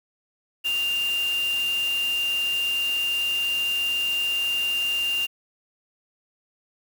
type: tone in noise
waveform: sine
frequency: 2794 Hz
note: F7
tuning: in tune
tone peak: -22 dBFS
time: 0.64-5.27 s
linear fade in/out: 20 ms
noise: white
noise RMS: -37 dBFS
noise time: 0.64-5.27 s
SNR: +12 dB
effects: none